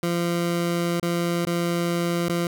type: tone with dropouts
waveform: 20% pulse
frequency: 171.9 Hz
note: F3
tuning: 27 cents flat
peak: -17 dBFS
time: 0.03-2.47 s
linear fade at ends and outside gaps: 2 ms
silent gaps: 0.998-1.027 / 1.451-1.469 / 2.284-2.295 s
effects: none